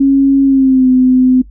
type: tone with pitch glide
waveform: sine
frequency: 273.9 to 255.6 Hz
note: C#4 to C4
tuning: -21 to -40 cents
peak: -5 dBFS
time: 0-1.42 s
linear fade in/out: 10 ms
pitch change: -119 cents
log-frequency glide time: 0.44-0.89 s
effects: noise-tail reverb RT60 0.1 s tail -18 dB re dry + added 50 Hz sine -33 dBFS peak until 1.5 s